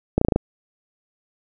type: slowing click train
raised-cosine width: 2 ms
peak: -3 dBFS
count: 6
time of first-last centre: 0.18-0.361 s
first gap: 34 ms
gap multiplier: 1.03
effects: none